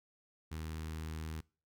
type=tone with notch filter; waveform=sawtooth; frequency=79 Hz; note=D#2; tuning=27 cents sharp; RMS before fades=-42 dBFS; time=0.51-1.41 s; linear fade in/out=10 ms; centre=610 Hz; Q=1.2; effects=noise-tail reverb RT60 0.4 s tail -24 dB re dry